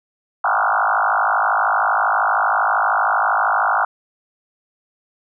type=tone with frequency modulation; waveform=sine; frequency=1089 Hz; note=C#6; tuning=31 cents flat; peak=-14 dBFS; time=0.44-3.85 s; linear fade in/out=5 ms; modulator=52.8 Hz; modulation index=7.3; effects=none